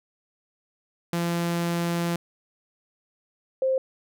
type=tone pair in turn; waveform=sawtooth / sine; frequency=171 / 525.9 Hz; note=F3 / C5; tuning=-36 / +9 cents; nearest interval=octave + perfect fifth; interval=1945 cents; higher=second; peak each=-20 dBFS; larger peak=neither; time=1.13-2.16 / 3.62-3.78 s; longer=first; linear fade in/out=2 ms; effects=none